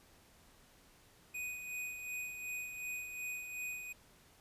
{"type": "tone with tremolo", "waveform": "square", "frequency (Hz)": 2489, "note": "D#7", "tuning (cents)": 0, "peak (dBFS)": -39, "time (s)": [1.34, 3.93], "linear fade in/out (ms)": 10, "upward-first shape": "sine", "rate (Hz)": 2.7, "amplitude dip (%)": 50, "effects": ["pink hiss -64 dBFS RMS until 4.4 s", "resampled to 32000 Hz"]}